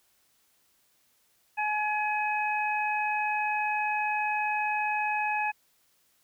harmonic tone, 845 Hz, G#5, 30 cents sharp, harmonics 1 / 2 / 3, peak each -28 / -34 / -31 dBFS, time 1.57-5.52 s, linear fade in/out 20 ms, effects white hiss -68 dBFS RMS until 6.23 s

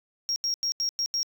sine tone bursts at uneven times, 5588 Hz, F8, in tune, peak -22 dBFS, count 6, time 0.29-0.36 / 0.44-0.54 / 0.63-0.72 / 0.8-0.89 / 0.99-1.06 / 1.14-1.23 s, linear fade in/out 0 ms, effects tanh soft clip ceiling -23 dBFS

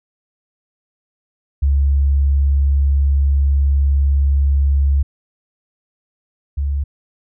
sine tone pair in turn, 69.7 / 70.51 Hz, C#2 / C#2, +10 / +30 cents, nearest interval unison, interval 20 cents, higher second, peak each -11 / -16 dBFS, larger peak first, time 1.62-5.03 / 6.57-6.84 s, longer first, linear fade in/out 10 ms, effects none

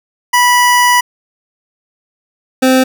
25% pulse tone pair in turn, 980 / 259.6 Hz, B5 / C4, -14 / -13 cents, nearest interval octave + major seventh, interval 2299 cents, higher first, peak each -3 dBFS, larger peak neither, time 0.33-1.01 / 2.62-2.84 s, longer first, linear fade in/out 10 ms, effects none

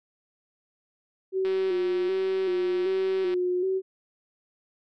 sine tone with vibrato, 370 Hz, F#4, in tune, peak -23 dBFS, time 1.32-3.82 s, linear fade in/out 50 ms, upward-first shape square, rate 1.3 Hz, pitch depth 44 cents each way
click train, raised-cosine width 0.3 ms, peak -25 dBFS, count 360, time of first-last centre 1.45-3.339 s, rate 190 Hz
effects none

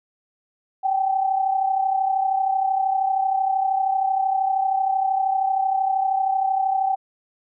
sine tone pair together, 768.1 / 801 Hz, G5 / G5, -35 / +37 cents, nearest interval minor second, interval 72 cents, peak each -19 / -26 dBFS, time 0.83-6.96 s, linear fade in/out 20 ms, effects none

